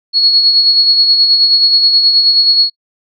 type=tone with tremolo; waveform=sine; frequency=4345 Hz; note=C#8; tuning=35 cents flat; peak=-4 dBFS; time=0.13-2.7 s; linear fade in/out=50 ms; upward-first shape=sine; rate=9.4 Hz; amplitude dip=45%; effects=noise-tail reverb RT60 0.1 s tail -26 dB re dry